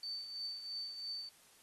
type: tone with tremolo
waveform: sine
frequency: 4553 Hz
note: C#8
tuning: 45 cents sharp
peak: -38 dBFS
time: 0.03-1.29 s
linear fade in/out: 2 ms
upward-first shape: triangle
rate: 3 Hz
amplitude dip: 60%
effects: white hiss -64 dBFS RMS until 1.62 s + AAC 32 kbps